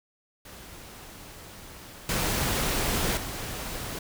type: noise with level steps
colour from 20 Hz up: pink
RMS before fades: -45 / -27 / -35 dBFS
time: 0.45-3.99 s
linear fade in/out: 5 ms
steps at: 2.09 / 3.17 s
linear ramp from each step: 2 ms
effects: none